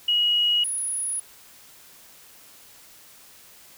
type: tone pair in turn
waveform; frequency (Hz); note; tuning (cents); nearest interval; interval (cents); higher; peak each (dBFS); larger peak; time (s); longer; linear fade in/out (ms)
sine; 2900 / 10334; F#7 / E9; -35 / -35; octave + minor seventh; 2200; second; -18 / -25; first; 0.08-0.64 / 0.64-1.2; neither; 5
effects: white hiss -50 dBFS RMS until 3.77 s